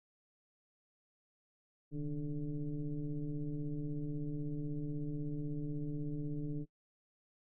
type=tone with frequency modulation; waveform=sine; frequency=151.1 Hz; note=D3; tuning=50 cents sharp; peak=-35 dBFS; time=1.91-6.66 s; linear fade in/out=50 ms; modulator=143 Hz; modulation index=1.3; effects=noise-tail reverb RT60 0.1 s tail -22 dB re dry